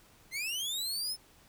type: linear sweep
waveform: sawtooth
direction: up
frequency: 2015 to 5300 Hz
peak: -30 dBFS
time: 0.31-1.17 s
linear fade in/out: 50 ms
effects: pink hiss -61 dBFS RMS until 1.48 s